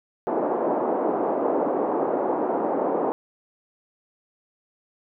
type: band-pass noise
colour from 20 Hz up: pink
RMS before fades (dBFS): -24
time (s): 0.27-3.12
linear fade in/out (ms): 0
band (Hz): 290 to 880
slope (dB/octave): 24
effects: none